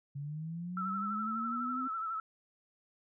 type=linear sweep; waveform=sine; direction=up; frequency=138.59 to 261.6 Hz; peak=-37 dBFS; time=0.15-1.88 s; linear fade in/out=10 ms
type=tone with vibrato; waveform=sine; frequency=1318.5 Hz; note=E6; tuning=in tune; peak=-34 dBFS; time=0.77-2.2 s; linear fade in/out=2 ms; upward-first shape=triangle; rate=12 Hz; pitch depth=62 cents each way
effects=none